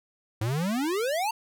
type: exponential sweep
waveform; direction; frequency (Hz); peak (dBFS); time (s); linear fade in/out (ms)
square; up; 103.4 to 932.3; -26; 0.41-1.31; 5
effects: none